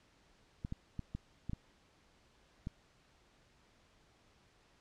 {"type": "clicks", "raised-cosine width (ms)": 5, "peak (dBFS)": -27, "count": 7, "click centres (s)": [0.649, 0.724, 0.993, 1.15, 1.496, 1.533, 2.671], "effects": ["pink hiss -68 dBFS RMS until 4.8 s", "low-pass 6000 Hz 12 dB/octave"]}